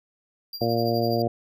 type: tone with tremolo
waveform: square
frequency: 4755 Hz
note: D8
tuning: 21 cents sharp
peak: -31 dBFS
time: 0.53-1.22 s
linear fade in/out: 2 ms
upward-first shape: triangle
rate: 12 Hz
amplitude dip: 85%
type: harmonic tone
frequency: 116.54 Hz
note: A#2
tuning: in tune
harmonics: 1 / 2 / 3 / 4 / 5 / 6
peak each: -28 / -28 / -28 / -28 / -28 / -28 dBFS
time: 0.61-1.28 s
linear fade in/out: 5 ms
effects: none